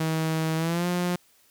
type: tone with pitch glide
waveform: sawtooth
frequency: 159.8 to 177.31 Hz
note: D#3 to F3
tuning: +47 to +27 cents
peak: -20 dBFS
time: 0-1.16 s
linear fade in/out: 5 ms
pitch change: +180 cents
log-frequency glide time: 0.56-0.87 s
effects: white hiss -61 dBFS RMS until 1.5 s